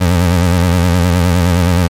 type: tone with vibrato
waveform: 25% pulse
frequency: 88 Hz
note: F2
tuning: 14 cents sharp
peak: -5 dBFS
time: 0-1.88 s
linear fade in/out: 20 ms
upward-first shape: sine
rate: 9.6 Hz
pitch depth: 79 cents each way
effects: MP3 64 kbps